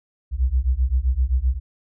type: beating tone pair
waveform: sine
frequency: 60 / 67.7 Hz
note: B1 / C#2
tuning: -49 / -40 cents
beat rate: 7.7 Hz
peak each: -20 dBFS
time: 0.31-1.6 s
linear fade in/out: 50 ms
effects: none